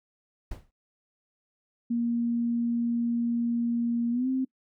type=noise with exponential decay; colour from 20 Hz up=brown; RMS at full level=-33 dBFS; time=0.51-0.71 s; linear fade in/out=5 ms; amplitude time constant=42 ms
type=tone with pitch glide; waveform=sine; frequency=235.5 to 261.3 Hz; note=A#3 to C4; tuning=+18 to -2 cents; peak=-24 dBFS; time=1.9-4.45 s; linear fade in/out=10 ms; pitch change=+180 cents; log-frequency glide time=4.11-4.28 s
effects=noise-tail reverb RT60 0.1 s tail -24 dB re dry